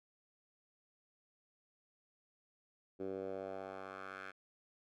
10% pulse tone with band-pass filter sweep, 95.8 Hz, G2, 39 cents flat, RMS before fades -45 dBFS, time 2.99-4.32 s, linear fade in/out 20 ms, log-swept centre 370 to 1700 Hz, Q 2.2, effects none

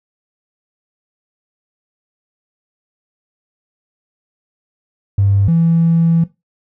triangle tone pair in turn, 99.3 / 166.23 Hz, G2 / E3, +23 / +15 cents, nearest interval major sixth, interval 892 cents, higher second, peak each -6 dBFS, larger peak neither, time 5.18-5.48 / 5.48-6.24 s, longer second, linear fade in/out 5 ms, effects noise-tail reverb RT60 0.2 s tail -19 dB re dry + tanh soft clip ceiling -6 dBFS

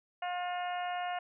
harmonic tone, 356.7 Hz, F4, 37 cents sharp, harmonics 2 / 3 / 4 / 5 / 6 / 7 / 8, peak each -34 / -45 / -44 / -46 / -49 / -52 / -47 dBFS, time 0.22-1.19 s, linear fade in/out 5 ms, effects none

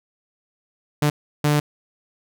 sawtooth tone bursts at uneven times, 148.2 Hz, D3, 16 cents sharp, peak -12 dBFS, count 2, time 1.02-1.1 / 1.44-1.6 s, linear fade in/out 5 ms, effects none

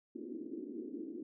white band-pass noise, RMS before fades -44 dBFS, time 0.15-1.23 s, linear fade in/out 5 ms, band 250 to 360 Hz, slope 48 dB/octave, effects none

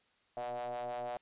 square ring-modulated tone, 61 Hz, B1, 21 cents flat, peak -35 dBFS, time 0.37-1.17 s, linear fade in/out 0 ms, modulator 668 Hz, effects white hiss -71 dBFS RMS until 1.21 s + resampled to 8000 Hz

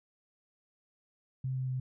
sine tone with pitch steps, 130.81 / 129.83 / 128.86 Hz, C3 / C3 / C3, 0 / -13 / -26 cents, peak -31 dBFS, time 1.44-1.8 s, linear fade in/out 5 ms, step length 120 ms, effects none

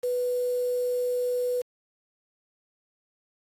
sine tone with quantisation, 493.9 Hz, B4, in tune, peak -24 dBFS, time 0.03-1.62 s, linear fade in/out 10 ms, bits 7, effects AAC 64 kbps

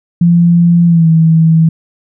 sine tone with pitch glide, 171.6 to 161.97 Hz, F3 to E3, -30 to -30 cents, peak -4 dBFS, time 0.21-1.69 s, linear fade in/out 5 ms, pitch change -100 cents, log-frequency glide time 0.86-1.08 s, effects none

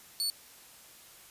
sawtooth tone, 4448 Hz, C#8, 5 cents sharp, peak -26 dBFS, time 0.2-0.3 s, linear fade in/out 0 ms, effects white hiss -54 dBFS RMS until 1.3 s + resampled to 32000 Hz

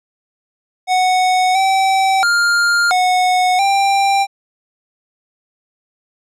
square tone with pitch steps, 739 / 770 / 1404 / 733 / 790 Hz, F#5 / G5 / F6 / F#5 / G5, -2 / -31 / +9 / -16 / +13 cents, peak -12 dBFS, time 0.87-4.27 s, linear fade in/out 50 ms, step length 680 ms, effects low-pass 8000 Hz 12 dB/octave

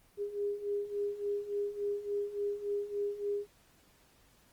sine beating tone pair, 405.5 / 409 Hz, G#4 / G#4, -41 / -26 cents, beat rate 3.5 Hz, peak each -38 / -34 dBFS, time 0.17-3.47 s, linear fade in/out 50 ms, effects pink hiss -65 dBFS RMS until 4.52 s + Opus 24 kbps

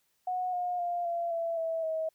sine tone with pitch steps, 732 / 715.7 / 699.8 / 684.2 / 668.9 / 654 / 639.5 Hz, F#5 / F5 / F5 / F5 / E5 / E5 / D#5, -19 / +42 / +3 / -36 / +25 / -14 / +47 cents, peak -29 dBFS, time 0.27-2.09 s, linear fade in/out 5 ms, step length 260 ms, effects white hiss -74 dBFS RMS until 2.14 s

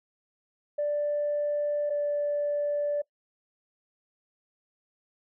sine tone pair in turn, 587.3 / 583.6 Hz, D5 / D5, 0 / -11 cents, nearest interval unison, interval 11 cents, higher first, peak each -24 dBFS, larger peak neither, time 0.78-1.9 / 1.9-3.02 s, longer neither, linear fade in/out 10 ms, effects noise-tail reverb RT60 0.1 s tail -22 dB re dry + tanh soft clip ceiling -21 dBFS

